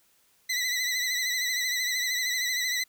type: tone with vibrato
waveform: 20% pulse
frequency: 1992 Hz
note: B6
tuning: 14 cents sharp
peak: -21 dBFS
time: 0.49-2.84 s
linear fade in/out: 10 ms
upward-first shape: triangle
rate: 13 Hz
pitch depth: 65 cents each way
effects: white hiss -65 dBFS RMS until 2.88 s